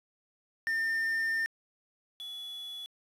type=tone pair in turn; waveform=triangle; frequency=1806 / 3409 Hz; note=A6 / G#7; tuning=+45 / +45 cents; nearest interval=major seventh; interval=1100 cents; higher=second; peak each=-26 / -37 dBFS; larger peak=first; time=0.67-1.46 / 2.2-2.86 s; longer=first; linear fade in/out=0 ms; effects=resampled to 32000 Hz + 9-bit